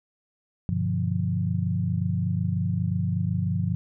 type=chord; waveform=sine; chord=G dominant seventh; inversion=none; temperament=equal; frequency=98 / 123.47 / 146.83 / 174.61 Hz; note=G2 / B2 / D3 / F3; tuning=0 / 0 / 0 / 0 cents; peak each=-27 / -30 / -31 / -27 dBFS; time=0.69-3.75 s; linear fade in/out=0 ms; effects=none